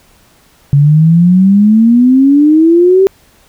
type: exponential sweep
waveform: sine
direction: up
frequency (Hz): 139.4 to 392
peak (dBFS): -3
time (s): 0.73-3.07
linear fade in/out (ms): 0
effects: pink hiss -47 dBFS RMS until 3.48 s